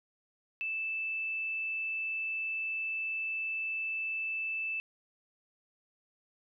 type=tone; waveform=sine; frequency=2637 Hz; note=E7; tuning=in tune; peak=-32 dBFS; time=0.61-4.8 s; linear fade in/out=0 ms; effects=none